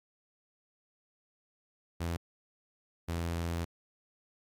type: tone bursts at uneven times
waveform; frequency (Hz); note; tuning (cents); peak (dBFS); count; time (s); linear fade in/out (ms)
sawtooth; 84.5; E2; +43; -28; 2; 2-2.17 / 3.08-3.65; 10
effects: MP3 96 kbps